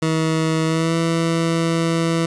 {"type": "tone with pitch glide", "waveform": "20% pulse", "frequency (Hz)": [160, 165.45], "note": ["D#3", "E3"], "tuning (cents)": [49, 7], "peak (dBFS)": -12, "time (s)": [0.02, 2.26], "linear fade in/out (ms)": 5, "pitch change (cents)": 58, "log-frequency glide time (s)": [0.66, 0.95], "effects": ["resampled to 22050 Hz", "8-bit"]}